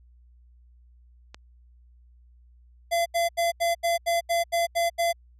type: click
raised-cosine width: 0.2 ms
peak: -23 dBFS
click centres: 1.345 s
type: tone bursts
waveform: square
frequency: 681 Hz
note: F5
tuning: 44 cents flat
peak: -22 dBFS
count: 10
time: 2.91-5.13 s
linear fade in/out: 20 ms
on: 150 ms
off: 80 ms
effects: added 60 Hz sine -52 dBFS peak until 5.39 s + resampled to 32000 Hz